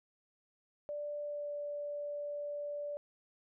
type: tone with pitch glide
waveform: sine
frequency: 587.3 to 582.9 Hz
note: D5 to D5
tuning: 0 to -13 cents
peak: -37 dBFS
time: 0.89-2.97 s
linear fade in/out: 0 ms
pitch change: -13 cents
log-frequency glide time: 1.21-1.52 s
effects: none